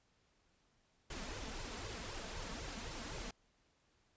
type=noise with flanger; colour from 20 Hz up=pink; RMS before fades=-45 dBFS; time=1.1-3.31 s; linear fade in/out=5 ms; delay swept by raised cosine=1.9 to 4.6 ms; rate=3.9 Hz; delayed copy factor=+0.75; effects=pink hiss -75 dBFS RMS until 4.16 s + resampled to 16000 Hz